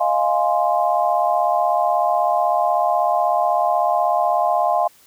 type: chord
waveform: sine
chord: F minor seventh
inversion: third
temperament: equal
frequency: 622.3 / 698.5 / 830.6 / 1046.5 Hz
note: Eb5 / F5 / Ab5 / C6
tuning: 0 / 0 / 0 / 0 cents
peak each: -22 / -18 / -22 / -23 dBFS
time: 0-4.88 s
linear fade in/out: 10 ms
effects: white hiss -52 dBFS RMS until 5.06 s